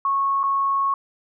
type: tone with dropouts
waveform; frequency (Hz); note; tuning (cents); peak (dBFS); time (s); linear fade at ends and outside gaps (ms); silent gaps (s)
sine; 1100; C#6; -14; -18; 0.05-0.94; 2; 0.432-0.437
effects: none